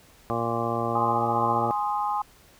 harmonic tone, 116.54 Hz, A#2, in tune, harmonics 1 / 2 / 3 / 4 / 5 / 6 / 7 / 9 / 10, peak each -33 / -33 / -33 / -33 / -33 / -33 / -33 / -33 / -33 dBFS, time 0.3-1.71 s, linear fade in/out 0 ms
sine chord, Ab major, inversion none, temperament equal, 830.6 / 1046.5 / 1244.5 Hz, Ab5 / C6 / Eb6, 0 / 0 / 0 cents, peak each -26 / -29 / -32 dBFS, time 0.95-2.22 s, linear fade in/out 5 ms
effects pink hiss -55 dBFS RMS until 2.59 s

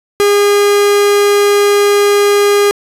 45% pulse tone, 407.7 Hz, G#4, 32 cents flat, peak -7 dBFS, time 0.2-2.71 s, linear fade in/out 0 ms, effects resampled to 32000 Hz + 7-bit

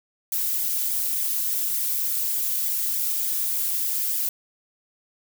violet noise with flanger, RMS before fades -25 dBFS, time 0.32-4.29 s, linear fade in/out 2 ms, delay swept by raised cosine 0.7 to 3.8 ms, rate 3.4 Hz, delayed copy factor -0.95, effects none

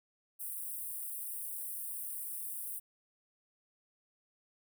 white high-pass noise, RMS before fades -41 dBFS, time 0.39-2.8 s, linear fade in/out 20 ms, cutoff 8500 Hz, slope 96 dB/octave, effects none

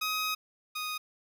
15% pulse tone pair in turn, 1260 / 1243.4 Hz, D#6 / D#6, +21 / -2 cents, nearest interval unison, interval 23 cents, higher first, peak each -23 / -27 dBFS, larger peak first, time 0.01-0.35 / 0.75-0.98 s, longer first, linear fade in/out 10 ms, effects none

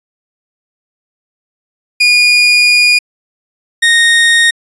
30% pulse tone pair in turn, 2441 / 1856.2 Hz, D#7 / A#6, -34 / -8 cents, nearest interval perfect fourth, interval 474 cents, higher first, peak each -3 dBFS, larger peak neither, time 2-2.99 / 3.82-4.51 s, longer first, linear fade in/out 10 ms, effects resampled to 22050 Hz

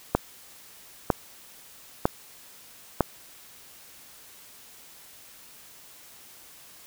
click train, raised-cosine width 1 ms, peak -5 dBFS, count 4, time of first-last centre 0.15-3.007 s, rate 1.05 Hz, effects white hiss -50 dBFS RMS until 6.86 s

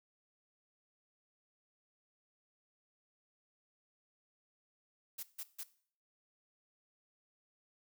blue noise bursts, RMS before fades -43 dBFS, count 3, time 5.18-5.636 s, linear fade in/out 10 ms, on 52 ms, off 150 ms, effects noise-tail reverb RT60 0.5 s tail -17 dB re dry

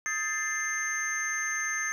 sine tone cluster, 1258 / 1608 / 1757 / 2085 / 6300 Hz, D#6 / G6 / A6 / C7 / G8, +19 / +44 / -3 / -7 / +8 cents, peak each -37 / -38 / -32 / -33 / -32 dBFS, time 0.06-1.92 s, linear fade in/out 0 ms, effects tanh soft clip ceiling -22 dBFS + 10-bit

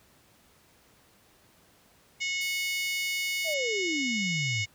harmonic tone, 730 Hz, F#5, 24 cents flat, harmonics 3 / 4 / 5 / 6 / 7 / 8 / 9 / 10, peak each -30 / -36 / -41 / -46 / -40 / -46 / -41 / -45 dBFS, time 2.2-4.66 s, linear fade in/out 20 ms
15% pulse tone, 4575 Hz, D8, 46 cents flat, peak -33 dBFS, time 2.41-3.54 s, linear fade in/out 2 ms
sine exponential sweep, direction down, 679 to 98.8 Hz, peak -30 dBFS, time 3.44-4.66 s, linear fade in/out 50 ms
effects pink hiss -61 dBFS RMS until 4.74 s + high-pass 60 Hz 12 dB/octave

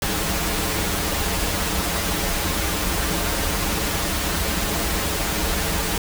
pink noise with comb filter, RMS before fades -23 dBFS, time 0.02-5.98 s, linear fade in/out 2 ms, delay 8 ms, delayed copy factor -0.8, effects none

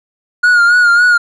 triangle tone with vibrato, 1432 Hz, F6, 43 cents sharp, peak -4 dBFS, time 0.43-1.18 s, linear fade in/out 10 ms, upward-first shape sine, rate 3.6 Hz, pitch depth 48 cents each way, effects resampled to 24000 Hz

